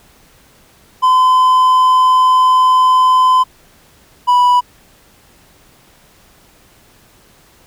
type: tone pair in turn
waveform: triangle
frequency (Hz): 1021 / 984.9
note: C6 / B5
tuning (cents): -43 / -5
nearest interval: minor second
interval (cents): 62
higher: first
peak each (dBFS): -5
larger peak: neither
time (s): 1.02-3.44 / 4.27-4.61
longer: first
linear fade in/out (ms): 20
effects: pink hiss -48 dBFS RMS until 7.66 s